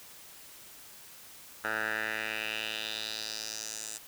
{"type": "tone with band-pass filter sweep", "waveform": "10% pulse", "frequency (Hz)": 109.1, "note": "A2", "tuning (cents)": -14, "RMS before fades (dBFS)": -36, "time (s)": [1.64, 3.98], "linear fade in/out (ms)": 5, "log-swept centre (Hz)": [1400, 7900], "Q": 3, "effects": ["white hiss -51 dBFS RMS until 4.07 s"]}